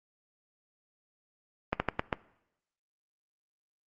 slowing click train, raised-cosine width 0.5 ms, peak -11 dBFS, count 5, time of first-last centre 1.73-2.128 s, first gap 70 ms, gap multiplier 1.24, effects noise-tail reverb RT60 0.8 s tail -20 dB re dry + Opus 32 kbps

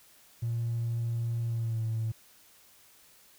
triangle tone with pitch glide, 116.54 to 111.99 Hz, A#2 to A2, 0 to +31 cents, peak -25 dBFS, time 0.42-2.12 s, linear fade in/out 10 ms, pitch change -69 cents, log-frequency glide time 1.45-1.85 s, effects tanh soft clip ceiling -25 dBFS + white hiss -59 dBFS RMS until 3.38 s

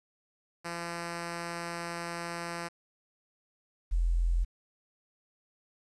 5% pulse / sine tone pair in turn, 170.6 / 42.65 Hz, F3 / F1, -40 / -40 cents, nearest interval 2 octaves, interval 2400 cents, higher first, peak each -24 dBFS, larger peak neither, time 0.64-2.69 / 3.91-4.45 s, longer first, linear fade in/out 20 ms, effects resampled to 24000 Hz + 10-bit

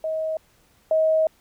sine tone pair in turn, 634 / 634 Hz, D#5 / D#5, +32 / +32 cents, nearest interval unison, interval 0 cents, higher neither, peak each -23 / -16 dBFS, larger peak second, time 0.04-0.37 / 0.91-1.27 s, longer second, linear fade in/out 2 ms, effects pink hiss -60 dBFS RMS until 1.4 s

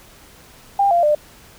sine tone with pitch steps, 798 / 690.7 / 597.8 Hz, G5 / F5 / D5, +31 / -19 / +31 cents, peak -12 dBFS, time 0.79-1.15 s, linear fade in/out 5 ms, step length 120 ms, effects pink hiss -46 dBFS RMS until 1.58 s

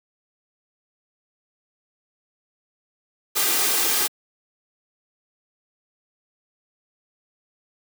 white noise with comb filter, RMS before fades -21 dBFS, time 3.35-4.08 s, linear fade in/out 20 ms, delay 2.5 ms, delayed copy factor +0.55, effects high-pass 200 Hz 12 dB/octave

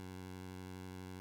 15% pulse tone with vibrato, 92.5 Hz, F#2, in tune, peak -40 dBFS, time 0-1.2 s, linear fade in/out 0 ms, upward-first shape triangle, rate 12 Hz, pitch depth 22 cents each way, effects none

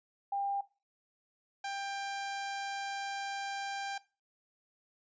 sine / sawtooth tone pair in turn, 798 / 792.9 Hz, G5 / G5, +31 / +20 cents, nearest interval unison, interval 11 cents, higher first, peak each -31 / -32 dBFS, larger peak first, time 0.32-0.61 / 1.64-3.98 s, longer second, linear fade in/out 5 ms, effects noise-tail reverb RT60 0.3 s tail -19 dB re dry + resampled to 16000 Hz

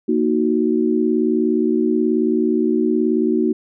sine chord, D# minor, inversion second, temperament equal, 233.1 / 311.1 / 370 Hz, A#3 / D#4 / F#4, 0 / 0 / 0 cents, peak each -19 dBFS, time 0.08-3.53 s, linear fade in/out 10 ms, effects none

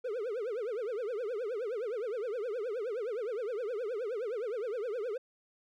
triangle tone with vibrato, 454.4 Hz, A#4, 44 cents flat, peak -31 dBFS, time 0.04-5.18 s, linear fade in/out 10 ms, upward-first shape triangle, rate 9.6 Hz, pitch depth 270 cents each way, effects none

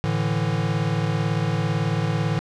square chord, A suspended fourth, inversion none, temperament equal, 110 / 146.83 / 164.81 Hz, A2 / D3 / E3, 0 / 0 / 0 cents, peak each -26 dBFS, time 0.04-2.39 s, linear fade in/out 0 ms, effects low-pass 5000 Hz 12 dB/octave

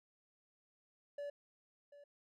triangle tone with echo, 575 Hz, D5, 37 cents flat, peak -39 dBFS, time 1.18-1.3 s, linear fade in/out 5 ms, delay 740 ms, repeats 1, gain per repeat -15 dB, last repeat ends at 2.04 s, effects none

